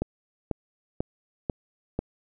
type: click train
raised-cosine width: 2 ms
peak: -13 dBFS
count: 5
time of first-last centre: 0.02-1.99 s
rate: 2.03 Hz
effects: none